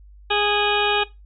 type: harmonic tone with a mistuned harmonic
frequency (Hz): 413.2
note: G#4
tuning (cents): -9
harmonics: 1 / 2 / 3 / 4 / 6 / 7 / 8 / 9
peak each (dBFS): -24 / -23 / -28 / -27 / -25 / -27 / -28 / -27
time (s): 0.3-1.04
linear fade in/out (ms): 10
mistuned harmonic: 7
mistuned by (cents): +37
effects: noise-tail reverb RT60 0.2 s tail -18 dB re dry + added 50 Hz sine -43 dBFS peak until 1.25 s